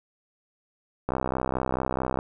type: click train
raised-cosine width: 1 ms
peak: -12 dBFS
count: 72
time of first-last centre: 1.09-2.189 s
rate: 64.6 Hz
effects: none